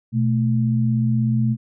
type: tone pair together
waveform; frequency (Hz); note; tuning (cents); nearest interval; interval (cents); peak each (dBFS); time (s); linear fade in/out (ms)
sine; 123.47 / 220; B2 / A3; 0 / 0; minor seventh; 1000; -18 / -20; 0.12-1.57; 50
effects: none